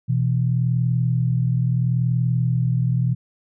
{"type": "tone pair together", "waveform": "sine", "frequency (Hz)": [124.06, 164.81], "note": ["B2", "E3"], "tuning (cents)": [8, 0], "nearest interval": "perfect fourth", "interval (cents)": 492, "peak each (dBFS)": [-18, -23], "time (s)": [0.08, 3.15], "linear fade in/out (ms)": 20, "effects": []}